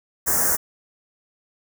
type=band-stop noise; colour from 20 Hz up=white; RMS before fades=-20 dBFS; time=0.26-0.57 s; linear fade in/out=20 ms; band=1800 to 5800 Hz; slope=48 dB/octave; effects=none